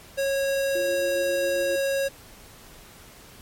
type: tone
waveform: square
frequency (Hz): 548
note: C#5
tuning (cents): -20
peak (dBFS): -23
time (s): 0.17-2.09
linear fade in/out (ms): 20
type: tone with tremolo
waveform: sine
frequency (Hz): 348.3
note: F4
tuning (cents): -5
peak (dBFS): -30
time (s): 0.75-1.76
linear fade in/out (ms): 5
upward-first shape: square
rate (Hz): 7.4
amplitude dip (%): 30
effects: pink hiss -48 dBFS RMS until 3.41 s + MP3 64 kbps